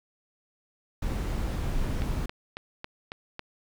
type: noise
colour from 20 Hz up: brown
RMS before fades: -29 dBFS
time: 1.02-2.26 s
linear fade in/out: 5 ms
type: click train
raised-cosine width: 0.3 ms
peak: -20 dBFS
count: 6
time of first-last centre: 2.02-3.394 s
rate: 3.64 Hz
effects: none